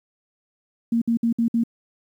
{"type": "tone bursts", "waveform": "sine", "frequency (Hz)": 231.9, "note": "A#3", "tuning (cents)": -9, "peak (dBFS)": -17, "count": 5, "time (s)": [0.92, 1.637], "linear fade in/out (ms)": 5, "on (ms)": 97, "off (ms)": 58, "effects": ["9-bit"]}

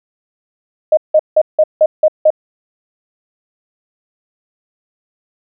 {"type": "tone bursts", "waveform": "sine", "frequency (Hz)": 620, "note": "D#5", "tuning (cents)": -6, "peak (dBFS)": -5, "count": 7, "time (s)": [0.92, 2.304], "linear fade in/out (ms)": 5, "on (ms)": 52, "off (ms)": 170, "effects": []}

